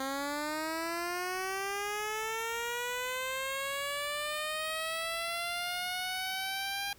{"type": "linear sweep", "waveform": "10% pulse", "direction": "up", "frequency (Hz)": [265.2, 805], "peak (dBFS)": -25, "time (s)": [0, 6.93], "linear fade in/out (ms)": 2, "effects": ["pink hiss -59 dBFS RMS until 6.98 s"]}